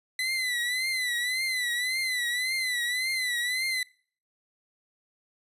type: tone with vibrato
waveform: 30% pulse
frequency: 2005 Hz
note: B6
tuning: 26 cents sharp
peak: -24 dBFS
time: 0.19-3.83 s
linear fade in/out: 2 ms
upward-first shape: triangle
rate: 1.8 Hz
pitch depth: 98 cents each way
effects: noise-tail reverb RT60 0.5 s tail -25 dB re dry + resampled to 32000 Hz